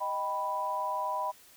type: chord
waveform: sine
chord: Eb augmented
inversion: none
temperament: equal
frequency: 622.3 / 784 / 987.8 Hz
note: Eb5 / G5 / B5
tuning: 0 / 0 / 0 cents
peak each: -37 / -37 / -31 dBFS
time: 0-1.32 s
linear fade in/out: 20 ms
effects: white hiss -57 dBFS RMS until 1.56 s